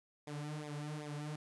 sawtooth tone with flanger, 149.2 Hz, D3, 28 cents sharp, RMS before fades -43 dBFS, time 0.27-1.36 s, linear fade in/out 5 ms, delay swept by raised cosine 0.68 to 4.88 ms, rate 2.6 Hz, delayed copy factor -0.95, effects resampled to 24000 Hz + 12-bit

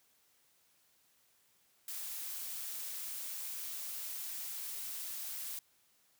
blue noise, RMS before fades -42 dBFS, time 1.88-5.59 s, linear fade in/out 2 ms, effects white hiss -71 dBFS RMS until 6.19 s + high-pass 60 Hz 12 dB/octave

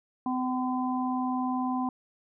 harmonic tone, 254.5 Hz, C4, 48 cents flat, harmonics 1 / 3 / 4, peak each -28 / -33 / -34 dBFS, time 0.26-1.89 s, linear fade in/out 2 ms, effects none

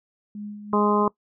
sine tone with tremolo, 207.6 Hz, G#3, in tune, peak -31 dBFS, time 0.35-1.03 s, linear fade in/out 2 ms, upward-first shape sine, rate 2.8 Hz, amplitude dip 50%
harmonic tone, 207.7 Hz, G#3, in tune, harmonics 1 / 2 / 3 / 4 / 5 / 6, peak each -24 / -23 / -30 / -29 / -23 / -30 dBFS, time 0.73-1.08 s, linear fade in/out 2 ms
effects noise-tail reverb RT60 0.1 s tail -22 dB re dry

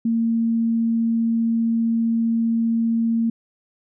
sine tone, 228.8 Hz, A#3, 32 cents flat, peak -17 dBFS, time 0.05-3.3 s, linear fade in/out 5 ms, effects none

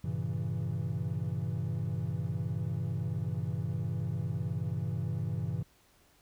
triangle chord, G diminished seventh, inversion none, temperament equal with one note detuned, 98 / 116.54 / 135.97 / 164.81 Hz, G2 / Bb2 / Db3 / Fb3, 0 / 0 / -33 / 0 cents, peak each -34 dBFS, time 0.04-5.63 s, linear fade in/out 5 ms, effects tanh soft clip ceiling -23 dBFS + pink hiss -65 dBFS RMS until 6.21 s

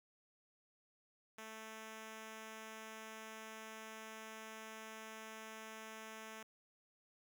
5% pulse tone, 220 Hz, A3, in tune, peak -38 dBFS, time 1.38-6.43 s, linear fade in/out 5 ms, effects 13-bit

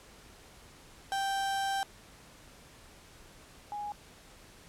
35% pulse / sine tone pair in turn, 784 / 827.5 Hz, G5 / G#5, 0 / -6 cents, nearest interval minor second, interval 94 cents, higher second, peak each -28 / -35 dBFS, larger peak first, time 1.12-1.83 / 3.72-3.92 s, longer first, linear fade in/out 0 ms, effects pink hiss -55 dBFS RMS until 4.68 s + low-pass 11000 Hz 12 dB/octave

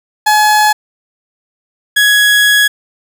30% pulse tone pair in turn, 849 / 1671.7 Hz, G#5 / G#6, +38 / +11 cents, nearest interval octave, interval 1173 cents, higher second, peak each -4 dBFS, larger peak neither, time 0.26-0.73 / 1.96-2.68 s, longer second, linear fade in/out 10 ms, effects none

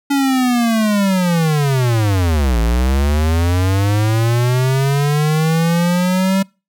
square linear two-way sweep, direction down then up, 283.2 to 55 to 194.7 Hz, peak -13 dBFS, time 0.1-6.43 s, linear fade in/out 10 ms, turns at 2.6 s, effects noise-tail reverb RT60 0.3 s tail -26 dB re dry

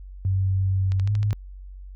sine tone with pitch glide, 95.4 to 104.03 Hz, G2 to G#2, -47 to +3 cents, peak -19 dBFS, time 0.25-1.33 s, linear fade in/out 0 ms, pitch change +150 cents, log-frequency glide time 1.02-1.11 s
click train, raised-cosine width 0.2 ms, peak -22 dBFS, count 6, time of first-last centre 0.92-1.308 s, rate 12.9 Hz
effects added 47 Hz sine -37 dBFS peak until 1.95 s

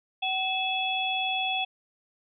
sine tone cluster, 757 / 2607 / 3382 Hz, F#5 / E7 / G#7, +39 / -20 / +31 cents, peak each -30 dBFS, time 0.22-1.65 s, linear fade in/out 10 ms, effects none

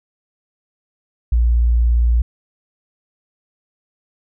sine tone, 58.7 Hz, A#1, 13 cents sharp, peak -11 dBFS, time 1.32-2.22 s, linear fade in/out 5 ms, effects none

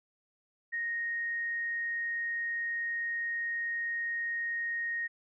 sine tone, 1864.7 Hz, A#6, in tune, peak -31 dBFS, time 0.72-5.08 s, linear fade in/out 20 ms, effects none

